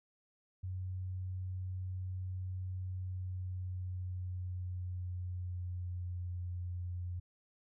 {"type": "tone with pitch glide", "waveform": "sine", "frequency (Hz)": [92.5, 89.04], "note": ["F#2", "F2"], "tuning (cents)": [0, 34], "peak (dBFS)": -37, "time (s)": [0.63, 7.2], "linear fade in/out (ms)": 10, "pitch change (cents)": -66, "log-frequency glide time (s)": [2.84, 6.34], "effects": []}